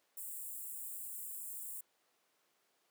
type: high-pass noise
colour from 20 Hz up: white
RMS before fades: -45 dBFS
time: 0.17-1.81 s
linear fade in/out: 5 ms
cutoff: 7400 Hz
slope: 96 dB/octave
effects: pink hiss -75 dBFS RMS until 2.9 s + high-pass 400 Hz 12 dB/octave